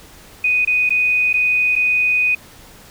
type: tone with dropouts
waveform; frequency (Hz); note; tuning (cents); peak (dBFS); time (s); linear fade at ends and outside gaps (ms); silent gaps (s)
sine; 2489; D#7; 0; -13; 0.44-2.35; 5; 0.65-0.673 / 0.893-0.904 / 1.33-1.339 / 1.755-1.761
effects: pink hiss -43 dBFS RMS until 2.9 s